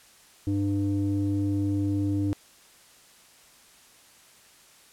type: tone with low-pass filter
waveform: square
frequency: 99.8 Hz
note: G2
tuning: 32 cents sharp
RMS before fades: -26 dBFS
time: 0.47-2.33 s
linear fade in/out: 0 ms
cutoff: 330 Hz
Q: 4.6
effects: white hiss -55 dBFS RMS until 4.92 s + low-pass 11000 Hz 12 dB/octave